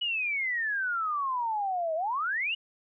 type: exponential two-way sweep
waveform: sine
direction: down then up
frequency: 2960 to 622.3 to 2960 Hz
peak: -27 dBFS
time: 0.01-2.55 s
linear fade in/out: 10 ms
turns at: 1.95 s
effects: none